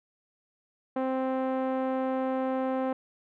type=tone with low-pass filter; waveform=5% pulse; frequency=261.6 Hz; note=C4; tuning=in tune; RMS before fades=-29 dBFS; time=0.96-2.93 s; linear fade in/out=5 ms; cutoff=580 Hz; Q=0.98; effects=none